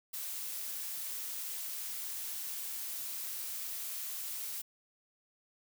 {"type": "noise", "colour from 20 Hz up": "blue", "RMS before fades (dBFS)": -40, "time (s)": [0.13, 4.62], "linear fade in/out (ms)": 10, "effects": []}